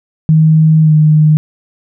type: tone with pitch glide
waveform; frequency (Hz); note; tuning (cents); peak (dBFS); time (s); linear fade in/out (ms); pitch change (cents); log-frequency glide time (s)
sine; 157.6 to 153.65; D#3 to D#3; +23 to -21; -4; 0.29-1.37; 0; -44; 0.82-0.93
effects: none